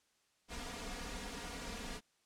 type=noise with comb filter; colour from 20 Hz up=pink; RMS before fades=-44 dBFS; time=0.48-2.01 s; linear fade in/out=50 ms; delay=4.2 ms; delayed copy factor=+0.8; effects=white hiss -75 dBFS RMS until 2.25 s + low-pass 8000 Hz 12 dB/octave